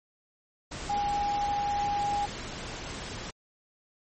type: tone in noise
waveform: sine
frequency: 817 Hz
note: G#5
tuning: 29 cents flat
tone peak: -26 dBFS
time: 0.89-2.26 s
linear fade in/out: 10 ms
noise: pink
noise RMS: -38 dBFS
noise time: 0.71-3.31 s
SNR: +9 dB
effects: MP3 32 kbps